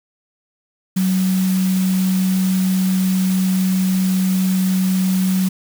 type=tone in noise; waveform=sine; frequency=187.2 Hz; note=F#3; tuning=20 cents sharp; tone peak=-14 dBFS; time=0.96-5.49 s; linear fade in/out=10 ms; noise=white; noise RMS=-30 dBFS; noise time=0.96-5.49 s; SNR=+13 dB; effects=none